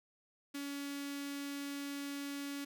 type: tone with notch filter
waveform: sawtooth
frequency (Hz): 282.3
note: C#4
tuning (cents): +32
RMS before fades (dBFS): -42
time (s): 0.54-2.65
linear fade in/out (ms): 10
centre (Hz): 700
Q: 0.55
effects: none